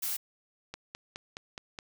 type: noise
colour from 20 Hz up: blue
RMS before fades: -33 dBFS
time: 0.02-0.17 s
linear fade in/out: 10 ms
type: click train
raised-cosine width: 0.2 ms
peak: -22 dBFS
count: 6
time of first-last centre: 0.74-1.788 s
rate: 4.77 Hz
effects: none